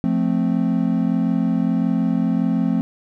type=chord; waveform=triangle; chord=F major; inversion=none; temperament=equal; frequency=174.61 / 220 / 261.6 Hz; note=F3 / A3 / C4; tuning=0 / 0 / 0 cents; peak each=-19 dBFS; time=0.04-2.81 s; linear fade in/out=0 ms; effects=none